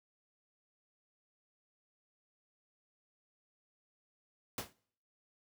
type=noise with exponential decay; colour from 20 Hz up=pink; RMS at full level=-34 dBFS; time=4.58-4.73 s; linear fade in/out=2 ms; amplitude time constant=32 ms; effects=noise-tail reverb RT60 0.6 s tail -24 dB re dry + high-pass 80 Hz 12 dB/octave